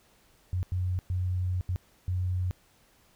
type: tone bursts at uneven times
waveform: sine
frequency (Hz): 91.1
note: F#2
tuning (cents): -26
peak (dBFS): -26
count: 5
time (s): 0.53-0.63 / 0.72-0.99 / 1.1-1.61 / 1.69-1.76 / 2.08-2.51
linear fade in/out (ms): 0
effects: pink hiss -63 dBFS RMS until 3.15 s